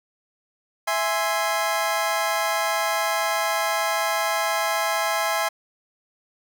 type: chord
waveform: 25% pulse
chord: E augmented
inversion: none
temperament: equal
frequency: 659.3 / 830.6 / 1046.5 Hz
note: E5 / G#5 / B#5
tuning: 0 / 0 / 0 cents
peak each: -22 / -22 / -23 dBFS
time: 0.87-5.49 s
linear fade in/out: 10 ms
effects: none